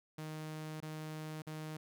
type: tone with dropouts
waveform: sawtooth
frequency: 155.56 Hz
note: D#3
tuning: in tune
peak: -38 dBFS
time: 0.18-1.77 s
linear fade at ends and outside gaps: 5 ms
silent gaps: 0.804-0.825 / 1.421-1.468 s
effects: none